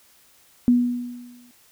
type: tone with exponential decay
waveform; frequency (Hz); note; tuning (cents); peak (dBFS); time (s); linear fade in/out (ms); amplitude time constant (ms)
sine; 243.8; B3; -22; -11; 0.68-1.51; 0; 180
effects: white hiss -56 dBFS RMS until 1.71 s